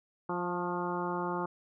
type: harmonic tone with a mistuned harmonic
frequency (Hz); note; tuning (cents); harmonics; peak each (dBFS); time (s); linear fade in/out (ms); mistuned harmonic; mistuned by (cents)
176.2; F3; +16; 1 / 2 / 3 / 4 / 5 / 6 / 7 / 8; -38 / -36 / -42 / -43 / -37 / -40 / -41 / -45; 0.29-1.46; 5; 6; +31
effects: none